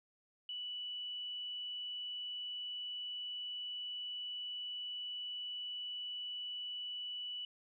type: tone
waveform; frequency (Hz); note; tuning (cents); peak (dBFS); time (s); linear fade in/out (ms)
sine; 2960; F#7; 0; -40; 0.49-7.45; 2
effects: none